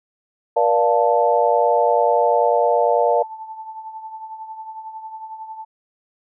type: chord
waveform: sine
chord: Bb major seventh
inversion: none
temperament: equal with one note detuned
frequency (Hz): 478.2 / 587.3 / 698.5 / 880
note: Bb4 / D5 / F5 / A5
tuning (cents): +44 / 0 / 0 / 0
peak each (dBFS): -19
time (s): 0.56-3.23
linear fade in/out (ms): 10
type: tone with tremolo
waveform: sine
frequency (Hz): 880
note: A5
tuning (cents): 0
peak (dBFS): -28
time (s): 2.49-5.65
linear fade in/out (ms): 10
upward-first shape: triangle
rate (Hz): 11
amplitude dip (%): 65
effects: none